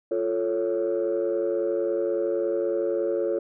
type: chord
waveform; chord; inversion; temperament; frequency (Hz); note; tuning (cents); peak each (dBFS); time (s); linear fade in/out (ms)
sine; F augmented; none; equal; 349.2 / 440 / 554.4; F4 / A4 / C#5; 0 / 0 / 0; -26; 0.11-3.39; 5
effects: tanh soft clip ceiling -17 dBFS